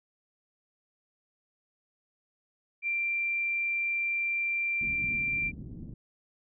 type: tone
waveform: sine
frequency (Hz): 2363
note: D7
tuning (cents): +10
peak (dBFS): -27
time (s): 2.82-5.52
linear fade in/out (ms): 50
type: low-pass noise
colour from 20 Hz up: white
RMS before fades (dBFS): -42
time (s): 4.81-5.94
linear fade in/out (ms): 5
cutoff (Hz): 240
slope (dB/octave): 24
effects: none